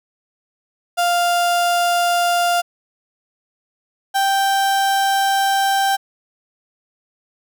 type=tone pair in turn; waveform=35% pulse; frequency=698.5 / 784 Hz; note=F5 / G5; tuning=0 / 0 cents; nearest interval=major second; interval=200 cents; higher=second; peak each=-13 dBFS; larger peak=neither; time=0.97-2.62 / 4.14-5.97 s; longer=second; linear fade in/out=20 ms; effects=none